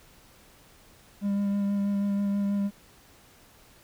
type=tone with vibrato; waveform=triangle; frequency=200.9 Hz; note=G3; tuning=43 cents sharp; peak=-22 dBFS; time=1.21-2.71 s; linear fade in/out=50 ms; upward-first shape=sine; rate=6.2 Hz; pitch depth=14 cents each way; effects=pink hiss -56 dBFS RMS until 3.83 s